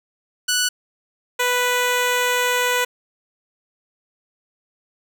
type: tone pair in turn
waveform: 10% pulse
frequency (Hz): 1480 / 493.9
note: F#6 / B4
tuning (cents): 0 / 0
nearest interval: octave + perfect fifth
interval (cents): 1900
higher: first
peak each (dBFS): -9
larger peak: neither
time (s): 0.48-0.69 / 1.39-2.85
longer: second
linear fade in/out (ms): 10
effects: none